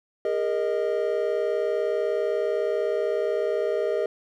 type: chord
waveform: triangle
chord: Ab suspended second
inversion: none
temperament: equal with one note detuned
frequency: 406.3 / 466.2 / 622.3 Hz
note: Ab4 / Bb4 / Eb5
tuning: -38 / 0 / 0 cents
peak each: -25 dBFS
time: 0.25-4.06 s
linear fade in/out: 2 ms
effects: none